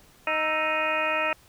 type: harmonic tone with a mistuned harmonic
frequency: 311.1 Hz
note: D#4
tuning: in tune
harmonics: 1 / 2 / 3 / 4 / 5 / 6 / 7 / 8 / 9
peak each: -40 / -29 / -32 / -30 / -40 / -32 / -37 / -28 / -37 dBFS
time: 0.27-1.33 s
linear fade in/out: 2 ms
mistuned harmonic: 4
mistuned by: +100 cents
effects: pink hiss -56 dBFS RMS until 1.48 s